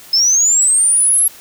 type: linear sweep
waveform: sine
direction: up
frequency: 5140 to 11320 Hz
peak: -8 dBFS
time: 0.13-1.28 s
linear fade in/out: 5 ms
effects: tanh soft clip ceiling -5 dBFS + white hiss -39 dBFS RMS until 1.4 s